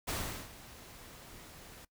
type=noise with ADSR envelope; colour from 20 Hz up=pink; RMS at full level=-35 dBFS; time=0.07-1.85 s; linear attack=17 ms; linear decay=390 ms; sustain=-17 dB; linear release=5 ms; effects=noise-tail reverb RT60 0.1 s tail -20 dB re dry